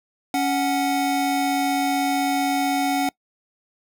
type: tone pair together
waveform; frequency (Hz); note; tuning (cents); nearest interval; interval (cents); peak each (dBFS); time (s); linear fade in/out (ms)
square; 278.6 / 740; C#4 / F#5; +9 / 0; octave + perfect fourth; 1691; -23; 0.34-3.09; 2
effects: noise-tail reverb RT60 0.1 s tail -24 dB re dry